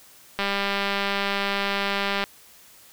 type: click train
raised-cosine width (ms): 0.3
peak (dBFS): -9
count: 369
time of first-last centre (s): 0.39-2.239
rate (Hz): 199
effects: white hiss -51 dBFS RMS until 2.92 s